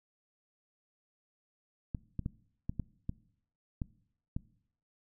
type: clicks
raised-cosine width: 5 ms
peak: -22 dBFS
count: 8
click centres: 1.948 / 2.193 / 2.261 / 2.695 / 2.797 / 3.094 / 3.818 / 4.365 s
effects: noise-tail reverb RT60 0.7 s tail -21 dB re dry